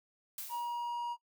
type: noise with exponential decay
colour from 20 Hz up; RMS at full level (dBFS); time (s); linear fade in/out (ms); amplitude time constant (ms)
blue; -40; 0.38-0.98; 2; 130
type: tone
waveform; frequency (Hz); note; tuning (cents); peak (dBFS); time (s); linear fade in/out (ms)
triangle; 953; A#5; +38; -32; 0.49-1.17; 50
effects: noise-tail reverb RT60 0.1 s tail -20 dB re dry